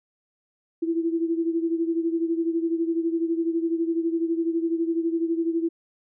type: beating tone pair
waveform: sine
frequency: 329.6 / 341.6 Hz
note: E4 / F4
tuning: 0 / -38 cents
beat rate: 12 Hz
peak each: -23 / -28 dBFS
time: 0.82-5.69 s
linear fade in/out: 10 ms
effects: none